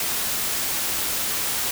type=noise; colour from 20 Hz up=white; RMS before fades=-25 dBFS; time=0-1.71 s; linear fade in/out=2 ms; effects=none